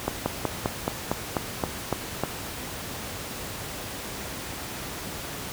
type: slowing click train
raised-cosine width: 1 ms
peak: -9 dBFS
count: 10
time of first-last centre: 0.08-2.236 s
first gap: 180 ms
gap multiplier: 1.07
effects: pink hiss -35 dBFS RMS until 5.52 s + high-pass 60 Hz 12 dB/octave